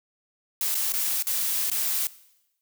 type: noise with dropouts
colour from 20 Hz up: blue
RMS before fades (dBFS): -26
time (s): 0.61-2.07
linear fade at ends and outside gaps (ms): 1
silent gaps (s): 0.745-0.751 / 0.922-0.937 / 1.225-1.269 / 1.7-1.715
effects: noise-tail reverb RT60 0.9 s tail -19 dB re dry